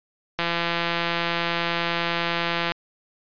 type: click train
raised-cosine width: 0.3 ms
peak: -8 dBFS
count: 397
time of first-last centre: 0.39-2.719 s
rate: 170 Hz
effects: resampled to 11025 Hz